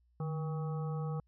harmonic tone with a mistuned harmonic, 160 Hz, D#3, 49 cents sharp, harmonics 1 / 3 / 5 / 7 / 8, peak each -34 / -44 / -48 / -51 / -52 dBFS, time 0.2-1.2 s, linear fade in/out 2 ms, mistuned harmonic 1, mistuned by -93 cents, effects added 60 Hz sine -67 dBFS peak until 1.27 s

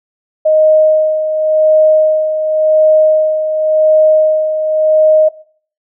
sine tone with tremolo, 622.3 Hz, D#5, in tune, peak -4 dBFS, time 0.45-5.29 s, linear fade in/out 10 ms, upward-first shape sine, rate 0.91 Hz, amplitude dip 60%, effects noise-tail reverb RT60 0.5 s tail -19 dB re dry

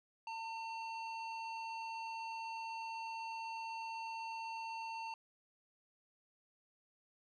square tone with low-pass filter, 904 Hz, A5, 47 cents sharp, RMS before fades -44 dBFS, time 0.27-5.14 s, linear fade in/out 2 ms, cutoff 3700 Hz, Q 1.5, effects none

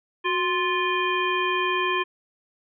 harmonic tone with a mistuned harmonic, 349.2 Hz, F4, in tune, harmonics 1 / 3 / 5 / 7 / 9, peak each -27 / -25 / -29 / -29 / -32 dBFS, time 0.24-2.04 s, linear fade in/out 20 ms, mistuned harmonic 1, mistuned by +87 cents, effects none

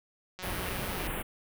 click train, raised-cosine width 0.2 ms, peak -25 dBFS, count 126, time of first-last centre 0.39-1.069 s, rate 184 Hz
pink band-stop noise, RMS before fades -35 dBFS, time 0.42-1.23 s, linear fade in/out 20 ms, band 3200 to 9100 Hz, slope 48 dB/octave
effects none

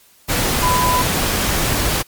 sine tone in noise, 999 Hz, B5, 20 cents sharp, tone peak -15 dBFS, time 0.62-1.03 s, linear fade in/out 20 ms, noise pink, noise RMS -18 dBFS, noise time 0.28-2.03 s, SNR 0 dB, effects white hiss -51 dBFS RMS until 2.07 s + MP3 96 kbps

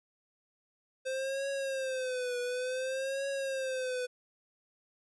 square tone with vibrato, 520 Hz, C5, 11 cents flat, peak -33 dBFS, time 1.05-4.07 s, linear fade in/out 20 ms, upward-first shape triangle, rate 0.56 Hz, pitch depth 110 cents each way, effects resampled to 24000 Hz

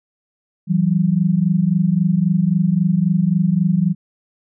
sine tone pair together, 165.2 / 188.94 Hz, E3 / F#3, +4 / +37 cents, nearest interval major second, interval 233 cents, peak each -16 dBFS, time 0.67-3.95 s, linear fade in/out 50 ms, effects none

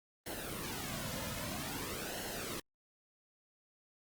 pink noise with flanger, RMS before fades -41 dBFS, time 0.26-2.6 s, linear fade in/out 5 ms, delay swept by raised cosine 0.83 to 2.63 ms, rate 0.51 Hz, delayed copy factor -0.65, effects Opus 32 kbps

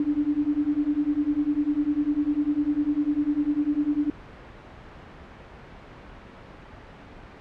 sine beating tone pair, 288.8 / 298.8 Hz, D4 / D4, -29 / +30 cents, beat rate 10 Hz, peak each -25 / -24 dBFS, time 0-4.1 s, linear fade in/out 2 ms, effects pink hiss -44 dBFS RMS until 7.4 s + low-pass 2000 Hz 12 dB/octave

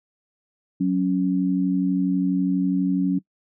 sine tone pair together, 185 / 277.2 Hz, F#3 / C#4, 0 / 0 cents, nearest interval perfect fifth, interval 700 cents, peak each -21 dBFS, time 0.8-3.19 s, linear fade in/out 10 ms, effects noise-tail reverb RT60 0.1 s tail -21 dB re dry

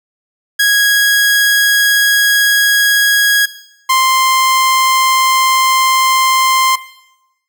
sawtooth tone pair in turn, 1653 / 1047.1 Hz, G#6 / C6, -9 / +1 cents, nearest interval minor sixth, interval 790 cents, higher first, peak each -5 dBFS, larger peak neither, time 0.59-3.46 / 3.89-6.76 s, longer neither, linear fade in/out 10 ms, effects noise-tail reverb RT60 0.9 s tail -17 dB re dry

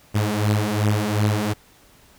sawtooth beating tone pair, 103.83 / 106.53 Hz, G#2 / G#2, 0 / +45 cents, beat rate 2.7 Hz, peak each -18 / -17 dBFS, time 0.14-1.54 s, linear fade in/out 20 ms, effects pink hiss -53 dBFS RMS until 2.18 s

